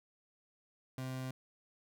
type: tone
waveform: 30% pulse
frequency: 129.9 Hz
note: C3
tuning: 12 cents flat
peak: -36 dBFS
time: 0.98-1.31 s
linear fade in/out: 2 ms
effects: none